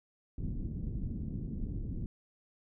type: low-pass noise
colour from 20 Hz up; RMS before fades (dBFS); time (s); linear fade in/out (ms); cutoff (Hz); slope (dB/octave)
pink; -37; 0.38-2.06; 2; 270; 24
effects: none

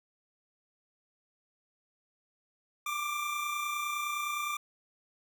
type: tone pair together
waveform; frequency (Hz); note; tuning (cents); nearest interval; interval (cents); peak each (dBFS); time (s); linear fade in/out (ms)
25% pulse; 1158 / 1187.8; D6 / D6; -25 / +19; unison; 44; -36 / -29; 2.86-4.57; 5
effects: none

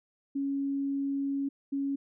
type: tone pair in turn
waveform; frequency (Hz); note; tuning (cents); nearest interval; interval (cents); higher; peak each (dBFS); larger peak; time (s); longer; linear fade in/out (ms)
sine; 277.2 / 277.2; C#4 / C#4; 0 / 0; unison; 0; neither; -28; neither; 0.35-1.49 / 1.72-1.96; first; 10
effects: none

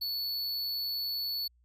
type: tone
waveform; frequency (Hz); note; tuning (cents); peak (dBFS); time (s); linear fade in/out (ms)
square; 4435; C#8; 0; -32; 0.01-1.48; 10
effects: added 60 Hz sine -63 dBFS peak until 1.64 s

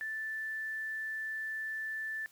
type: tone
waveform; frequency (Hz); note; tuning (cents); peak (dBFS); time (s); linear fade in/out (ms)
sine; 1760; A6; 0; -35; 0.01-2.26; 0
effects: white hiss -63 dBFS RMS until 2.31 s

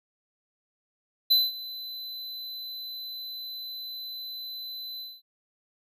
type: tone with ADSR envelope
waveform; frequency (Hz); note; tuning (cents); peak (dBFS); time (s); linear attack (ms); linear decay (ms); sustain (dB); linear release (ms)
square; 4022; B7; +31; -17; 1.3-5.22; 14; 200; -19; 220
effects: none

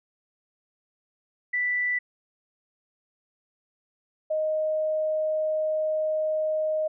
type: tone pair in turn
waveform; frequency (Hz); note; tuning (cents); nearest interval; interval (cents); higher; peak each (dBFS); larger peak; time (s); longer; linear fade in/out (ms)
sine; 1975.5 / 622.2; B6 / D#5; 0 / 0; octave + minor sixth; 2000; first; -23; neither; 1.53-1.99 / 4.3-6.88; second; 10
effects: none

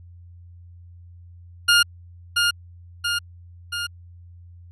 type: tone with echo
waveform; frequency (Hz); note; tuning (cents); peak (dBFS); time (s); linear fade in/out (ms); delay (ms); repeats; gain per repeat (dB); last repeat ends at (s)
20% pulse; 1416; F6; +23; -8; 1.68-1.83; 10; 680; 3; -4; 3.87
effects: added 87 Hz sine -42 dBFS peak until 4.71 s + resampled to 24000 Hz

